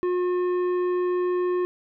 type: tone with tanh clipping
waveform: sine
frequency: 359.3 Hz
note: F4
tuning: 49 cents sharp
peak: -23 dBFS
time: 0.03-1.65 s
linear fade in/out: 0 ms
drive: 10 dB
effects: none